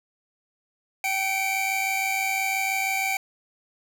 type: tone cluster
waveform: 45% pulse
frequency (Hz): 770 / 2263 / 2369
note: G5 / C#7 / D7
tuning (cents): -31 / +35 / +14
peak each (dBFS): -28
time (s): 1.04-3.17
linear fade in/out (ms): 2
effects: none